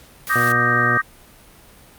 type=noise; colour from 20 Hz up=white; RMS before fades=-31 dBFS; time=0.27-0.52 s; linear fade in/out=0 ms
type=chord; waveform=sine; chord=Eb major seventh; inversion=third; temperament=equal; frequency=1174.7 / 1244.5 / 1568 / 1864.7 Hz; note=D6 / Eb6 / G6 / Bb6; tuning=0 / 0 / 0 / 0 cents; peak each=-24 / -21 / -19 / -20 dBFS; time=0.29-1.02 s; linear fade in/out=20 ms
type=harmonic tone; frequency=120.6 Hz; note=B2; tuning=41 cents flat; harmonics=1 / 2 / 3 / 4 / 5 / 6; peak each=-24 / -27 / -29 / -30 / -31 / -32 dBFS; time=0.35-0.98 s; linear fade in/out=10 ms
effects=pink hiss -47 dBFS RMS until 1.98 s + Opus 48 kbps